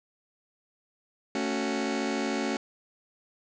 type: chord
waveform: sawtooth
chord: F# minor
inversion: first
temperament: just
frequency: 222 / 277.5 / 370 Hz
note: A3 / C#4 / F#4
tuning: +16 / +2 / 0 cents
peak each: -28 / -27 / -29 dBFS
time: 1.35-2.57 s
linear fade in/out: 2 ms
effects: resampled to 16000 Hz + 8-bit